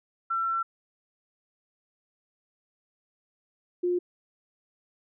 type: tone pair in turn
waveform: sine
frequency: 1348 / 355.3 Hz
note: E6 / F4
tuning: +38 / +30 cents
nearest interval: octave + major seventh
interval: 2308 cents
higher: first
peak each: -25 / -23 dBFS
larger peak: second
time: 0.3-0.63 / 3.83-3.99 s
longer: first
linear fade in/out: 10 ms
effects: none